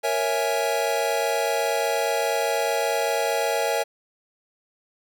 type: chord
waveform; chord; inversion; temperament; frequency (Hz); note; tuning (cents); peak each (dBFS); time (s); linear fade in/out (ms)
square; A# half-diminished seventh; none; equal; 466.2 / 554.4 / 659.3 / 830.6; A#4 / C#5 / E5 / G#5; 0 / 0 / 0 / 0; -28; 0.03-3.84; 20
effects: none